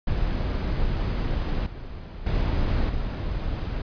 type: noise with level steps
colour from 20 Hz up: brown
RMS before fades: -25 / -36 / -23 / -28 dBFS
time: 0.07-3.82 s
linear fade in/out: 5 ms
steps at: 1.66 / 2.26 / 2.89 s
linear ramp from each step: 5 ms
effects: resampled to 11025 Hz